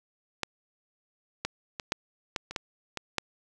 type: clicks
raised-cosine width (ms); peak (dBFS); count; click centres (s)
0.2; -11 / -12 / -17 / -9 / -12 / -21 / -13 / -16 / -9; 9; 0.433 / 1.45 / 1.798 / 1.921 / 2.362 / 2.51 / 2.562 / 2.973 / 3.183
effects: none